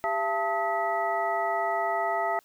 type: tone cluster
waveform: sine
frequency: 395.4 / 678 / 882 / 1273 / 1954 Hz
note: G4 / E5 / A5 / D#6 / B6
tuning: +15 / +49 / +4 / +39 / -19 cents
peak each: -36 / -28 / -30 / -32 / -34 dBFS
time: 0.04-2.39 s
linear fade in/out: 0 ms
effects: white hiss -63 dBFS RMS until 2.44 s